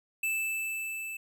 square tone with level ramp, 2637 Hz, E7, in tune, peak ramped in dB -28 to -37 dBFS, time 0.23-1.17 s, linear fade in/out 5 ms, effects none

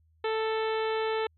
harmonic tone, 441 Hz, A4, 4 cents sharp, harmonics 1 / 2 / 3 / 4 / 5 / 6 / 7 / 8 / 9, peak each -28 / -34 / -38 / -40 / -42 / -44 / -45 / -46 / -47 dBFS, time 0.24-1.27 s, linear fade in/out 5 ms, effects added 80 Hz sine -62 dBFS peak until 1.37 s

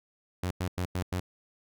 sawtooth tone bursts, 90.5 Hz, F#2, 38 cents flat, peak -25 dBFS, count 5, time 0.43-1.2 s, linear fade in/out 5 ms, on 78 ms, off 95 ms, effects none

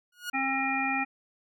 sawtooth tone with exponential growth, 1444 Hz, F#6, 43 cents flat, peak -26 dBFS, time 0.12-0.3 s, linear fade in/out 5 ms, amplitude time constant 38 ms
harmonic tone, 268 Hz, C4, 42 cents sharp, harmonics 1 / 3 / 5 / 7 / 9, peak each -33 / -31 / -36 / -34 / -30 dBFS, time 0.33-1.05 s, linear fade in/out 20 ms
effects none

